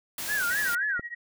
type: noise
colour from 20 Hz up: white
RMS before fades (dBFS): -34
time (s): 0.18-0.75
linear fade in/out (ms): 2
type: tone with vibrato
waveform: sine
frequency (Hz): 1553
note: G6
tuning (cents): -17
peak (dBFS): -25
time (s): 0.27-1.01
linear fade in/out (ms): 50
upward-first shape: sine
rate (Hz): 3.8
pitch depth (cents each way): 180
type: tone with tremolo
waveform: sine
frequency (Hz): 1900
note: A#6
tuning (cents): +33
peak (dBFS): -31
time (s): 0.5-1.15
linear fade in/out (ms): 10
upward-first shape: triangle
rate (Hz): 13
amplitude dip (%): 100
type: click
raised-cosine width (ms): 2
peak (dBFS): -23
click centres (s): 0.995
effects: none